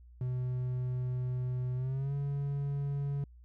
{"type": "tone with pitch glide", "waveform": "triangle", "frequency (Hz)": [125.8, 141.21], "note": ["B2", "C#3"], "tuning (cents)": [32, 32], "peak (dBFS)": -29, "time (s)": [0.21, 3.24], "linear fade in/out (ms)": 2, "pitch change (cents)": 200, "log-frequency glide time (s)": [1.75, 2.14], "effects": ["added 60 Hz sine -52 dBFS peak until 3.44 s"]}